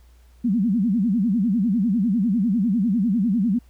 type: tone with vibrato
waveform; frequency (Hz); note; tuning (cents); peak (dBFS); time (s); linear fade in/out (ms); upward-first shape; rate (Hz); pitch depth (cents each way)
sine; 212.9; G#3; +43; -17; 0.44-3.59; 10; sine; 10; 270
effects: added 60 Hz sine -48 dBFS peak until 3.69 s + pink hiss -62 dBFS RMS until 3.69 s